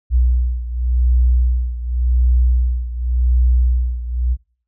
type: beating tone pair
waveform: sine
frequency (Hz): 61.1 / 61.99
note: B1 / B1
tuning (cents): -18 / +7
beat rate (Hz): 0.89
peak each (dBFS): -14 / -18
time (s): 0.1-4.37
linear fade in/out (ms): 50
effects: noise-tail reverb RT60 0.5 s tail -25 dB re dry